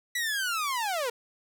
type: linear sweep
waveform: sawtooth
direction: down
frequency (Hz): 1975.5 to 455.1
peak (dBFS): -24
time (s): 0.15-1.1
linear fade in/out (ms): 5
effects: none